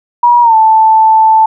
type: tone with pitch glide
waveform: sine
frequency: 960 to 880.3 Hz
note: B5 to A5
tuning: -49 to +1 cents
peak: -3 dBFS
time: 0.23-1.46 s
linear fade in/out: 5 ms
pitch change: -150 cents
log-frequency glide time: 0.42-0.55 s
effects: none